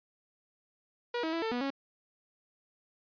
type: tone with pitch steps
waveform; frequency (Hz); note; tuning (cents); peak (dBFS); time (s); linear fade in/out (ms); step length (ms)
sawtooth; 480.5 / 321.1 / 331.4 / 446.8 / 244.4 / 275; B4 / E4 / E4 / A4 / B3 / C#4; -48 / -45 / +9 / +27 / -18 / -14; -27; 1.14-1.704; 5; 94
effects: resampled to 11025 Hz